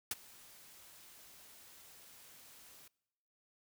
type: noise with ADSR envelope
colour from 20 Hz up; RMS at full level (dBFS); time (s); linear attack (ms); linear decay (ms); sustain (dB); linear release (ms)
white; -34; 0.11-2.88; 3; 27; -24; 5
effects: noise-tail reverb RT60 1.0 s tail -25 dB re dry